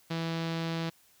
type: tone with low-pass filter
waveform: sawtooth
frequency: 164.81 Hz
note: E3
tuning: in tune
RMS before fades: -33 dBFS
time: 0.1-0.9 s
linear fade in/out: 10 ms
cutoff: 4200 Hz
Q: 1.9
effects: white hiss -63 dBFS RMS until 1.2 s